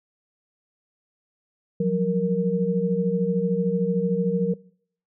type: tone cluster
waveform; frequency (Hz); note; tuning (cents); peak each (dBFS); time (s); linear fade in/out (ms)
sine; 174.4 / 187.7 / 466.4; F3 / F#3 / A#4; -2 / +25 / +1; -25 / -24 / -24; 1.8-4.54; 5
effects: noise-tail reverb RT60 0.6 s tail -23 dB re dry